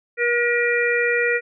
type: harmonic tone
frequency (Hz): 477.8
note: A#4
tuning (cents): +43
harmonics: 1 / 3 / 4 / 5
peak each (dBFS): -21 / -25 / -21 / -25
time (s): 0.17-1.41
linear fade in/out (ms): 50
effects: none